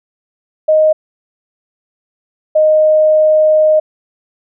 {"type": "tone pair in turn", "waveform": "sine", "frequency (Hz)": [622.3, 619.4], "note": ["D#5", "D#5"], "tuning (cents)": [0, -8], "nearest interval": "unison", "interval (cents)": 8, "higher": "first", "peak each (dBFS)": -6, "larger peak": "neither", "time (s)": [[0.68, 0.93], [2.55, 3.8]], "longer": "second", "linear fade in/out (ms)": 10, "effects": []}